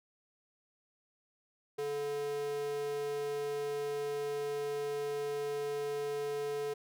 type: tone with high-pass filter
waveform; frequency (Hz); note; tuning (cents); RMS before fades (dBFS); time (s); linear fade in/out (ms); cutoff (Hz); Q
square; 144.3; D3; -30; -36; 1.78-6.74; 10; 390; 4.6
effects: none